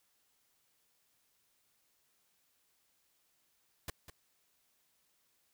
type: noise with echo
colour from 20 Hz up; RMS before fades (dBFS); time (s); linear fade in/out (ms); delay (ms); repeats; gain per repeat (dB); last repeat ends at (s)
pink; -40; 3.88-3.9; 2; 200; 1; -11; 4.1
effects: white hiss -75 dBFS RMS until 5.53 s